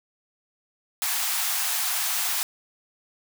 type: high-pass noise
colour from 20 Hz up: white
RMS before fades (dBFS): -26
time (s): 1.02-2.43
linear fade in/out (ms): 0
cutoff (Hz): 670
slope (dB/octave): 96
effects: none